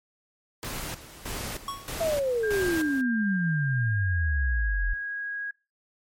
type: noise with tremolo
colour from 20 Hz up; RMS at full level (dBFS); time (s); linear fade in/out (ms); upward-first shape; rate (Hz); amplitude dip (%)
pink; -34; 0.63-3.01; 0; square; 1.6; 75
type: tone with exponential decay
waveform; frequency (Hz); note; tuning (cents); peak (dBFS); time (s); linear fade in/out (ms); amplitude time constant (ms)
square; 1109; C#6; 0; -28; 1.68-1.97; 2; 61
type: exponential sweep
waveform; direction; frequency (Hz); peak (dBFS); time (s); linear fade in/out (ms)
sine; down; 676 to 40.93; -23; 2-4.94; 10
type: tone with pitch glide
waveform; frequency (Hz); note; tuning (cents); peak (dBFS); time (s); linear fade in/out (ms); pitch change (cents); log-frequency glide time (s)
sine; 1600 to 1647.8; G6 to G#6; +35 to -14; -30; 2.43-5.51; 5; +51; 3.64-4.29
effects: noise-tail reverb RT60 0.3 s tail -23 dB re dry + MP3 64 kbps